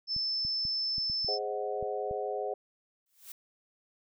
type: tone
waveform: sine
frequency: 5274 Hz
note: E8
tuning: in tune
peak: -29 dBFS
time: 0.07-1.39 s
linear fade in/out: 50 ms
type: clicks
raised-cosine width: 5 ms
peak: -32 dBFS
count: 8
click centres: 0.164 / 0.45 / 0.652 / 0.982 / 1.099 / 1.247 / 1.827 / 2.111 s
type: chord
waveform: sine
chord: Ab dominant seventh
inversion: none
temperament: equal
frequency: 415.3 / 523.3 / 622.3 / 740 Hz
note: Ab4 / C5 / Eb5 / Gb5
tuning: 0 / 0 / 0 / 0 cents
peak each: -35 / -37 / -39 / -37 dBFS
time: 1.28-2.54 s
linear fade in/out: 5 ms
type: noise with exponential growth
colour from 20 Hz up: blue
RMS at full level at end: -42 dBFS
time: 3.06-3.32 s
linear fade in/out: 2 ms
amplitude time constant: 56 ms
effects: none